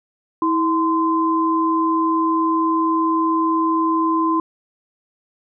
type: tone pair together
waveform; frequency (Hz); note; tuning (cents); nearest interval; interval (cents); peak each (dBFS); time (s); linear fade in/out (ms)
sine; 324.2 / 1032.2; E4 / C6; -29 / -24; octave + minor sixth; 2005; -18; 0.42-4.4; 2
effects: none